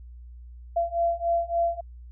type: beating tone pair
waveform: sine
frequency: 679 / 682.5 Hz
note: F5 / F5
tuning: -49 / -40 cents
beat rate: 3.5 Hz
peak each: -26 / -25 dBFS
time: 0.76-1.81 s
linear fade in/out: 10 ms
effects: added 60 Hz sine -41 dBFS peak until 2.11 s